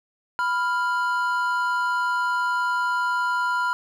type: tone pair together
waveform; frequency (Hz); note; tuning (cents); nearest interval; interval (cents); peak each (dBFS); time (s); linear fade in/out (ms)
triangle; 989 / 1397.2; B5 / F6; +2 / 0; tritone; 598; -22 / -22; 0.39-3.73; 0
effects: none